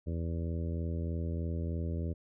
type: harmonic tone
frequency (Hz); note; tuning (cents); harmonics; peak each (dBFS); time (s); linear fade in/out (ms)
83.2; E2; +17; 1 / 2 / 3 / 4 / 5 / 6 / 7; -33 / -39 / -43 / -45 / -47 / -49 / -50; 0.06-2.14; 20
effects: none